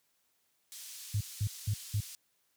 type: band-pass noise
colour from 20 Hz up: pink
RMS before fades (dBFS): -47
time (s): 0.72-2.15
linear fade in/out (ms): 0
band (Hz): 4700 to 14000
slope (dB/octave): 12
type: tone bursts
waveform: sine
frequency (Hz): 103.83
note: G#2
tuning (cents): 0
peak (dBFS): -27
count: 4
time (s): 1.14-2.004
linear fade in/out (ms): 5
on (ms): 66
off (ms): 200
effects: white hiss -75 dBFS RMS until 2.56 s + high-pass 60 Hz 12 dB/octave